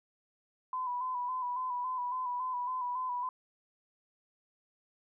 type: tone with vibrato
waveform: sine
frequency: 1000 Hz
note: B5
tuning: 21 cents sharp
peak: -32 dBFS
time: 0.73-3.29 s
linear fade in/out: 2 ms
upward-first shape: square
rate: 3.6 Hz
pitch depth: 34 cents each way
effects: none